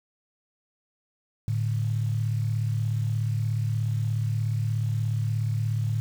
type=tone pair together; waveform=sine; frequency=109.9 / 146.7 Hz; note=A2 / D3; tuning=-2 / -2 cents; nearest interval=perfect fourth; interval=500 cents; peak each=-24 / -31 dBFS; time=1.48-6 s; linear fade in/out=0 ms; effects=8-bit